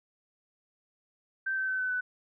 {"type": "tone with pitch steps", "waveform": "sine", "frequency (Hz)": [1557, 1541.8, 1526.7, 1511.8, 1497], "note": ["G6", "G6", "G6", "F#6", "F#6"], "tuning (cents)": [-12, -29, -46, 37, 20], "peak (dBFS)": -28, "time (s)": [1.46, 2.01], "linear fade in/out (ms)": 10, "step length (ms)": 110, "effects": []}